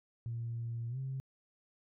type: tone with pitch glide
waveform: sine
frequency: 116.54 to 133.1 Hz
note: A#2 to C3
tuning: 0 to +30 cents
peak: -35 dBFS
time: 0.26-1.2 s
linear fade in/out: 0 ms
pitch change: +230 cents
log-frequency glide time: 0.89-0.98 s
effects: tanh soft clip ceiling -31 dBFS